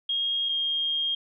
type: tone pair in turn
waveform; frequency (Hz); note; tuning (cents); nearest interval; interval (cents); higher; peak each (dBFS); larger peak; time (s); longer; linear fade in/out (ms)
sine; 3255 / 3229; G#7 / G#7; -36 / -49; unison; 13; first; -24; neither; 0.09-0.49 / 0.49-1.15; second; 5
effects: none